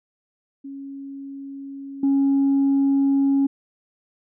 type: tone with level steps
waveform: sine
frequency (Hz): 275.6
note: C#4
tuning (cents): -10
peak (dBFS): -32 / -14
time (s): 0.64-3.47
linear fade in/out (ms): 10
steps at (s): 2.03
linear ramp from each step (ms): 5
effects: tanh soft clip ceiling -13 dBFS